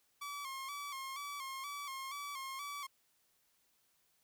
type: tone with vibrato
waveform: sawtooth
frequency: 1108.7 Hz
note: C#6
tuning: in tune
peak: -38 dBFS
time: 0.21-2.87 s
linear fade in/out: 10 ms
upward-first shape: square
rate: 2.1 Hz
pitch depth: 60 cents each way
effects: white hiss -75 dBFS RMS until 4.23 s